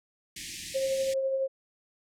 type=band-stop noise; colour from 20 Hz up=white; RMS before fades=-36 dBFS; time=0.36-1.14 s; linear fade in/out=5 ms; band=350 to 1800 Hz; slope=96 dB/octave
type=tone with tremolo; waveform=sine; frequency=535 Hz; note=C5; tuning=38 cents sharp; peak=-24 dBFS; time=0.74-1.48 s; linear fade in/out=20 ms; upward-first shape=triangle; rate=12 Hz; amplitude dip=40%
effects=low-pass 8000 Hz 12 dB/octave